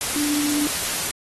sine tone in noise, 293.7 Hz, D4, in tune, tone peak -21 dBFS, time 0.16-0.67 s, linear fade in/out 0 ms, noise white, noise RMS -25 dBFS, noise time 0.01-1.11 s, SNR +1 dB, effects AAC 32 kbps

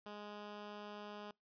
10% pulse tone, 207.7 Hz, G#3, in tune, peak -39 dBFS, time 0.06-1.31 s, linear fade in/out 2 ms, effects noise-tail reverb RT60 0.2 s tail -26 dB re dry + resampled to 11025 Hz

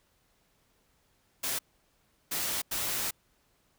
white noise bursts at uneven times, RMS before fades -32 dBFS, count 3, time 1.43-1.59 / 2.31-2.62 / 2.71-3.11 s, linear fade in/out 10 ms, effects pink hiss -70 dBFS RMS until 3.78 s

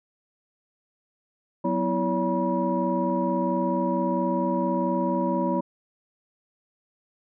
sine tone cluster, 184.1 / 248.5 / 330 / 567 / 965 Hz, F#3 / B3 / E4 / C#5 / B5, -8 / +11 / +2 / +39 / -40 cents, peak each -28 dBFS, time 1.64-5.61 s, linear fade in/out 10 ms, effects tanh soft clip ceiling -11 dBFS

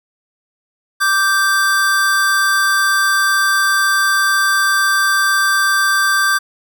square tone pair together, 1174.1 / 1568 Hz, D6 / G6, -1 / 0 cents, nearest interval perfect fourth, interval 501 cents, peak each -18 / -14 dBFS, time 1-6.39 s, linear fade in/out 20 ms, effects none

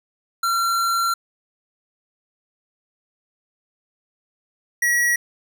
square tone pair in turn, 1366 / 1919 Hz, F6 / A#6, -39 / +50 cents, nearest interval tritone, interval 589 cents, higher second, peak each -19 / -17 dBFS, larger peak second, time 0.43-1.14 / 4.82-5.16 s, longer first, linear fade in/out 5 ms, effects none

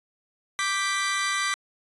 sawtooth chord, G major, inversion second, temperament equal, 1174.7 / 1568 / 1975.5 Hz, D6 / G6 / B6, 0 / 0 / 0 cents, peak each -24 / -28 / -24 dBFS, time 0.59-1.54 s, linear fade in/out 0 ms, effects resampled to 24000 Hz

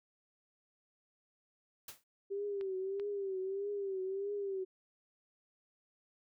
white noise with exponential decay, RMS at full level -43 dBFS, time 1.88-2.04 s, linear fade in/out 5 ms, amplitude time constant 33 ms
sine tone with vibrato, 392 Hz, G4, in tune, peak -35 dBFS, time 2.3-4.65 s, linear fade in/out 20 ms, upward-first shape triangle, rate 1.6 Hz, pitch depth 89 cents each way
clicks, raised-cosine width 0.3 ms, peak -36 / -36 dBFS, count 2, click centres 2.611 / 2.998 s
effects none

